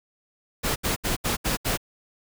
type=noise bursts; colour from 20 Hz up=pink; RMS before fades=-25 dBFS; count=6; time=0.63-1.775 s; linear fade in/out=20 ms; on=130 ms; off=73 ms; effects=none